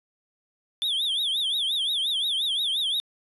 triangle tone with vibrato, 3450 Hz, A7, 35 cents flat, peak -22 dBFS, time 0.82-3 s, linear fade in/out 0 ms, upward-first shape triangle, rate 5.7 Hz, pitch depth 210 cents each way, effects resampled to 32000 Hz

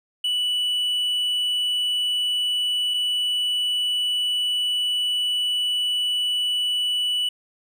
triangle tone pair in turn, 2960 / 2960 Hz, F#7 / F#7, 0 / 0 cents, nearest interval unison, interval 0 cents, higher neither, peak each -19 dBFS, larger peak neither, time 0.24-2.94 / 2.94-7.29 s, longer second, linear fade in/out 5 ms, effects none

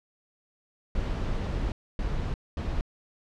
brown noise bursts at uneven times, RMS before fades -29 dBFS, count 3, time 0.95-1.72 / 1.99-2.34 / 2.57-2.81 s, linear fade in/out 2 ms, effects low-pass 5000 Hz 12 dB/octave

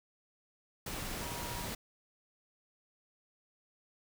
sine tone in noise, 956 Hz, A#5, 43 cents sharp, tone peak -46 dBFS, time 1.21-1.66 s, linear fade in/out 5 ms, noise pink, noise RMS -40 dBFS, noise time 0.86-1.75 s, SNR -9 dB, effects none

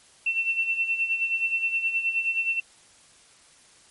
sine tone with tremolo, 2696 Hz, E7, 38 cents sharp, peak -20 dBFS, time 0.26-2.6 s, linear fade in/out 5 ms, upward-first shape sine, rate 9.5 Hz, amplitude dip 65%, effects white hiss -55 dBFS RMS until 3.9 s + MP3 48 kbps

